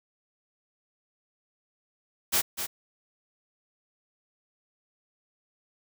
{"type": "noise with echo", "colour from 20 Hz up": "white", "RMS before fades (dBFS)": -24, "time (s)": [2.32, 2.42], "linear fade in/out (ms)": 20, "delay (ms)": 250, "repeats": 1, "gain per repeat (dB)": -8, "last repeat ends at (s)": 2.67, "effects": []}